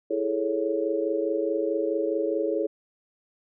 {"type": "chord", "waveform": "sine", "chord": "A major seventh", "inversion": "second", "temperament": "equal", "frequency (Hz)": [329.6, 415.3, 440, 554.4], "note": ["E4", "G#4", "A4", "C#5"], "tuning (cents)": [0, 0, 0, 0], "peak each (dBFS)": -29, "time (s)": [0.1, 2.67], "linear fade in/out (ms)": 10, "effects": []}